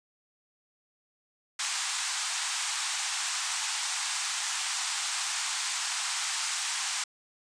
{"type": "band-pass noise", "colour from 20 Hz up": "white", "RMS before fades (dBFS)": -32, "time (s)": [1.59, 7.04], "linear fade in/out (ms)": 5, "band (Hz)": [790, 8900], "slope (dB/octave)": 48, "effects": ["resampled to 22050 Hz"]}